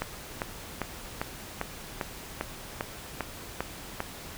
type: click train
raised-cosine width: 0.5 ms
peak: -14 dBFS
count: 11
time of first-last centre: 0.02-4.004 s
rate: 2.51 Hz
effects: pink hiss -43 dBFS RMS until 4.37 s